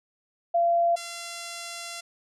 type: tone pair in turn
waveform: sine / 5% pulse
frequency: 685 / 685 Hz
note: F5 / F5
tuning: -34 / -34 cents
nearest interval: unison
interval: 0 cents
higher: neither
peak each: -19 / -24 dBFS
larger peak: first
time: 0.54-0.96 / 0.96-2.01 s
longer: second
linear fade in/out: 10 ms
effects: resampled to 32000 Hz